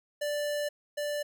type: tone pair in turn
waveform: square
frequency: 587.3 / 587.3 Hz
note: D5 / D5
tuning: 0 / 0 cents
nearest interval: unison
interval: 0 cents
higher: neither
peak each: -30 / -31 dBFS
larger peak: first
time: 0.21-0.69 / 0.97-1.23 s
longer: first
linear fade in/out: 10 ms
effects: none